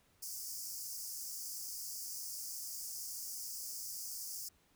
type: high-pass noise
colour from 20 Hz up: pink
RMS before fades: -44 dBFS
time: 0.22-4.49 s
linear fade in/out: 10 ms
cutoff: 4800 Hz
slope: 96 dB/octave
effects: pink hiss -71 dBFS RMS until 4.75 s